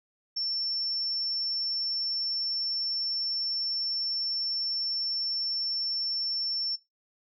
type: tone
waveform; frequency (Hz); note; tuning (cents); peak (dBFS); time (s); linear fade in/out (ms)
sine; 5410; E8; +44; -28; 0.36-6.76; 10
effects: noise-tail reverb RT60 0.2 s tail -19 dB re dry